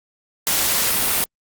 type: noise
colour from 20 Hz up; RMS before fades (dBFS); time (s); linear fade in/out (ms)
white; -19; 0.47-1.24; 0
effects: Opus 48 kbps